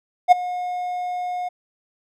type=tone with ADSR envelope; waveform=triangle; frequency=720 Hz; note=F#5; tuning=47 cents flat; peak=-3 dBFS; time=0.28-1.49 s; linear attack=38 ms; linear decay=13 ms; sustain=-19 dB; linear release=12 ms; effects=none